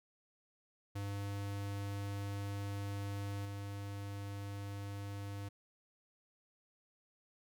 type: tone with level steps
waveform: square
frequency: 100.4 Hz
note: G2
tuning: 42 cents sharp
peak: -39 / -42 dBFS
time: 0.95-5.49 s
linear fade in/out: 10 ms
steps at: 3.45 s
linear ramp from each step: 5 ms
effects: none